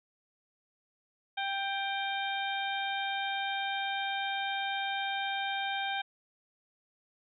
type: harmonic tone with a mistuned harmonic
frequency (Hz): 788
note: G5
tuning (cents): +9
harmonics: 1 / 2 / 3 / 4 / 5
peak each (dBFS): -34 / -37 / -39 / -40 / -41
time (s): 1.37-6.02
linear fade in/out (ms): 10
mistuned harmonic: 5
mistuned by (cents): -120
effects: none